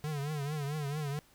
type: tone with vibrato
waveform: square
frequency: 146.83 Hz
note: D3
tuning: in tune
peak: -34 dBFS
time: 0.04-1.19 s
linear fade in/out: 0 ms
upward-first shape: triangle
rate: 4.5 Hz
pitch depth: 120 cents each way
effects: pink hiss -63 dBFS RMS until 1.34 s